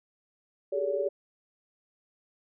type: tone cluster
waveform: sine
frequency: 389 / 406.4 / 438 / 570 Hz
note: G4 / G#4 / A4 / C#5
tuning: -13 / -38 / -8 / +48 cents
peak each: -35 / -32 / -35 / -29 dBFS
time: 0.72-1.09 s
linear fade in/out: 10 ms
effects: none